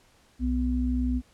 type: tone pair together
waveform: sine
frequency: 62.67 / 250.4 Hz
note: B1 / B3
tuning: +26 / +24 cents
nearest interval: 2 octaves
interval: 2398 cents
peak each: -26 dBFS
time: 0.39-1.22 s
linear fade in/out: 50 ms
effects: pink hiss -61 dBFS RMS until 1.33 s + low-pass 10000 Hz 12 dB/octave